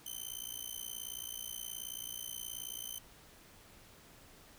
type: tone with amplitude modulation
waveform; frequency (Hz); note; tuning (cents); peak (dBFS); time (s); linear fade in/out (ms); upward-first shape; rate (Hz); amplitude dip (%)
10% pulse; 3076; G7; -33; -29; 0.06-2.99; 5; sine; 58.7; 100
effects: pink hiss -59 dBFS RMS until 4.58 s